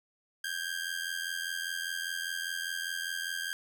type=ring-modulated tone; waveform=sawtooth; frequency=1600 Hz; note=G6; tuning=35 cents sharp; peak=-27 dBFS; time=0.44-3.53 s; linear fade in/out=0 ms; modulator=42.5 Hz; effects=none